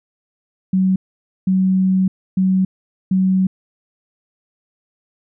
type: tone bursts at uneven times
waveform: sine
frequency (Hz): 188.1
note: F#3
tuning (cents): +29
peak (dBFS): -12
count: 4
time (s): 0.73-0.96 / 1.47-2.08 / 2.37-2.65 / 3.11-3.47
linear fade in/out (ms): 5
effects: none